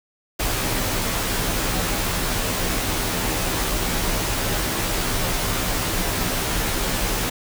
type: noise with comb filter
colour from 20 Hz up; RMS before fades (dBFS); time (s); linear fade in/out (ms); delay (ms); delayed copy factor
pink; -23; 0.39-7.3; 10; 14; -0.75
effects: none